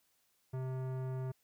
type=tone with tanh clipping; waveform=sine; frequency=130 Hz; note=C3; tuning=11 cents flat; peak=-38 dBFS; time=0.53-1.32 s; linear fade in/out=10 ms; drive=17 dB; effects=white hiss -75 dBFS RMS until 1.43 s